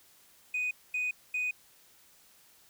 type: tone bursts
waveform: sine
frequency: 2489 Hz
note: D#7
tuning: in tune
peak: -27 dBFS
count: 3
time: 0.54-1.51 s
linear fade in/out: 5 ms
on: 170 ms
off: 230 ms
effects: tanh soft clip ceiling -27 dBFS + white hiss -61 dBFS RMS until 2.69 s